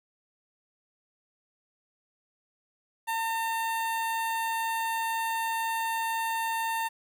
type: tone with notch filter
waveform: sawtooth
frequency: 906 Hz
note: A#5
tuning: 50 cents flat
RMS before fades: -30 dBFS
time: 3.07-6.89 s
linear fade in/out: 20 ms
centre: 5400 Hz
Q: 1.4
effects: 10-bit